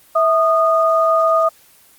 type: tone pair together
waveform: sine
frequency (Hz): 652.1 / 1231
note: E5 / D#6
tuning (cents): -19 / -19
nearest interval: major seventh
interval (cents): 1100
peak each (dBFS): -14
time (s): 0.15-1.49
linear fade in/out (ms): 10
effects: white hiss -49 dBFS RMS until 1.98 s + Opus 24 kbps